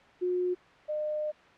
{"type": "tone pair in turn", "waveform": "sine", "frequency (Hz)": [360.7, 606.6], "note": ["F#4", "D#5"], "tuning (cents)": [-44, -44], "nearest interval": "major sixth", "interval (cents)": 900, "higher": "second", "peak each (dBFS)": [-26, -29], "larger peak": "first", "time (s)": [[0.21, 0.55], [0.88, 1.32]], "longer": "second", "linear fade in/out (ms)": 20, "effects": ["white hiss -55 dBFS RMS until 1.57 s", "low-pass 2000 Hz 12 dB/octave"]}